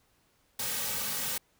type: noise with comb filter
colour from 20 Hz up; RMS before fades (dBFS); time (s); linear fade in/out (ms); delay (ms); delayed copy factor
white; -33; 0.59-1.38; 5; 2.9; -0.95
effects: pink hiss -69 dBFS RMS until 1.59 s